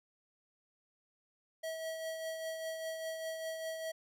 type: tone with tremolo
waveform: square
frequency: 645 Hz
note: E5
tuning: 38 cents flat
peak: -37 dBFS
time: 1.63-3.92 s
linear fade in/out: 10 ms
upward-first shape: triangle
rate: 5 Hz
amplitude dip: 45%
effects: none